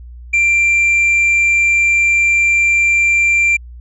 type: tone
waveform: triangle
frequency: 2365 Hz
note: D7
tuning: 12 cents sharp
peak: -8 dBFS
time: 0.33-3.57 s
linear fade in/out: 10 ms
effects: added 60 Hz sine -31 dBFS peak until 3.8 s + resampled to 22050 Hz